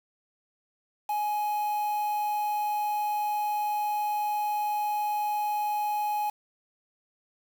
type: tone with quantisation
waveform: triangle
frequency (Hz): 837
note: G#5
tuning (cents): +13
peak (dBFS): -24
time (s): 1.09-6.3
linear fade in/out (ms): 5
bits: 7
effects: none